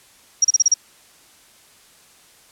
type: tone bursts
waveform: sine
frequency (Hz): 5670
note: F8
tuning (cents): +25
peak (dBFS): -10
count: 6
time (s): 0.42-0.741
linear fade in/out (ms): 5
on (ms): 26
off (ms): 33
effects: white hiss -51 dBFS RMS until 2.51 s + low-pass 11000 Hz 12 dB/octave